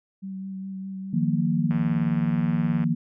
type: tone with vibrato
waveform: sine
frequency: 191.5 Hz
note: G3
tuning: 40 cents flat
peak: -31 dBFS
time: 0.22-1.75 s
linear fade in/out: 20 ms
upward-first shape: sine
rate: 4.9 Hz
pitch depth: 16 cents each way
type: chord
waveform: sine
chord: Eb suspended second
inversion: none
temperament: equal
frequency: 155.56 / 174.61 / 233.1 Hz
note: Eb3 / F3 / Bb3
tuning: 0 / 0 / 0 cents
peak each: -25 dBFS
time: 1.13-2.95 s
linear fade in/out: 10 ms
type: click train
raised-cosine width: 0.5 ms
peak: -24 dBFS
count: 123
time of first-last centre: 1.71-2.84 s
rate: 108 Hz
effects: none